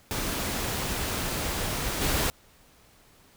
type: noise with level steps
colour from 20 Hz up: pink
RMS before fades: -30 / -26 dBFS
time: 0.11-2.3 s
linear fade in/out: 0 ms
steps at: 2.01 s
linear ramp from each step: 10 ms
effects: pink hiss -58 dBFS RMS until 3.36 s